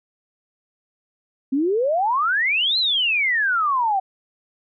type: exponential two-way sweep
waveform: sine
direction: up then down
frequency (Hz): 257 to 4180 to 745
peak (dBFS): -17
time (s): 1.52-4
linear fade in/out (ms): 10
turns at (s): 2.78
effects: none